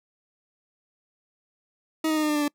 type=tone with pitch steps; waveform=40% pulse; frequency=316.5 / 312.1 / 307.8 / 303.6 / 299.4 / 295.3 / 291.2 Hz; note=D#4 / D#4 / D#4 / D#4 / D4 / D4 / D4; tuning=+30 / +5 / -19 / -42 / +33 / +10 / -15 cents; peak=-21 dBFS; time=2.04-2.481 s; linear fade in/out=5 ms; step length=63 ms; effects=noise-tail reverb RT60 0.1 s tail -25 dB re dry